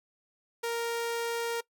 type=tone; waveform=sawtooth; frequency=466.2 Hz; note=A#4; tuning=in tune; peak=-26 dBFS; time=0.63-1.61 s; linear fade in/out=10 ms; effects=noise-tail reverb RT60 0.1 s tail -21 dB re dry